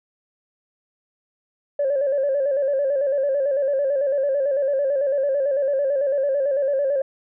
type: tone with vibrato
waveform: sine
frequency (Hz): 554.4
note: C#5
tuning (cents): 0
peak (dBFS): -17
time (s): 1.79-7.02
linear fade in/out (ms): 5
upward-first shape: square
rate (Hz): 9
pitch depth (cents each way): 64
effects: tanh soft clip ceiling -14 dBFS